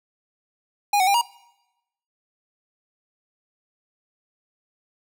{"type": "tone with pitch steps", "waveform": "square", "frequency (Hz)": [819, 746, 800, 949], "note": ["G#5", "F#5", "G5", "A#5"], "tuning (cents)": [-24, 14, 35, 31], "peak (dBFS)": -17, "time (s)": [0.93, 1.214], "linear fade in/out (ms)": 5, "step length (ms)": 71, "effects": ["noise-tail reverb RT60 0.9 s tail -22 dB re dry"]}